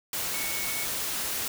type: tone in noise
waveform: sine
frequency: 2217 Hz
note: C#7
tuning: in tune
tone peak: -36 dBFS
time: 0.34-0.85 s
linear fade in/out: 2 ms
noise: white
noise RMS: -31 dBFS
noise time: 0.13-1.48 s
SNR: -8 dB
effects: none